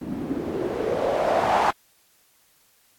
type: noise with low-pass filter sweep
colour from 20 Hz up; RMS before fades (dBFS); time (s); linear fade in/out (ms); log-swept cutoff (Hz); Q
blue; -24; 0.01-1.71; 5; 230 to 910; 3.2
effects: white hiss -61 dBFS RMS until 2.98 s + AAC 64 kbps